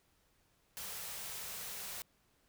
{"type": "band-stop noise", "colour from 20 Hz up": "white", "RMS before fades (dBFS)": -44, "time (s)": [0.77, 2.02], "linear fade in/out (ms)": 0, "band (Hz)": [220, 370], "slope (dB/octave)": 96, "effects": ["pink hiss -73 dBFS RMS until 2.48 s"]}